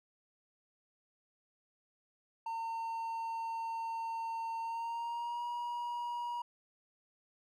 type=tone with pitch glide; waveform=triangle; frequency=910 to 957.5 Hz; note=A#5 to A#5; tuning=-42 to +46 cents; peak=-34 dBFS; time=2.46-6.42 s; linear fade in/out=5 ms; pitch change=+88 cents; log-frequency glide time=4.6-5.44 s; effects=none